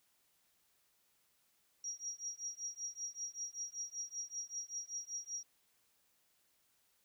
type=tone with tremolo; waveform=sine; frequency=5690 Hz; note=F8; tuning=31 cents sharp; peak=-37 dBFS; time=1.84-5.43 s; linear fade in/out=2 ms; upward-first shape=triangle; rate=5.2 Hz; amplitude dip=100%; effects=white hiss -75 dBFS RMS until 7.04 s